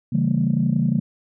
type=chord; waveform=sine; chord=C# diminished seventh; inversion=none; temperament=equal with one note detuned; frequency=138.59 / 164.81 / 196 / 227.1 Hz; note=C#3 / E3 / G3 / Bb3; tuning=0 / 0 / 0 / -45 cents; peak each=-22 dBFS; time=0.12-1 s; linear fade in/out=10 ms; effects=tanh soft clip ceiling -8 dBFS